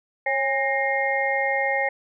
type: tone cluster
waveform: sine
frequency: 546 / 813 / 1860 / 2125 Hz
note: C#5 / G#5 / A#6 / C7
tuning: -26 / -37 / -4 / +26 cents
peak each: -26 dBFS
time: 0.26-1.89 s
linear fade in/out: 5 ms
effects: none